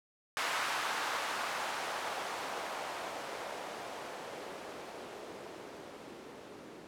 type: noise with low-pass filter sweep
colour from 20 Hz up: violet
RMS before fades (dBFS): -40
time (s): 0.37-6.87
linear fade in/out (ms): 0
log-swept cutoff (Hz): 1200 to 310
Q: 1.2
effects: none